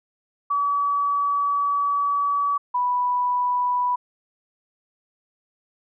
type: tone pair in turn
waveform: sine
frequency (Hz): 1142 / 986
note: D6 / B5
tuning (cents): -49 / -3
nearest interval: minor third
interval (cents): 254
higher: first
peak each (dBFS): -19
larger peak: neither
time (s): 0.5-2.58 / 2.74-3.96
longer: first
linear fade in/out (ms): 10
effects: none